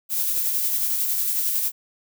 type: noise with tremolo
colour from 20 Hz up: violet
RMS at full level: -22 dBFS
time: 0.09-1.72 s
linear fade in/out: 50 ms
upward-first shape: sine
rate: 11 Hz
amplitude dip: 30%
effects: none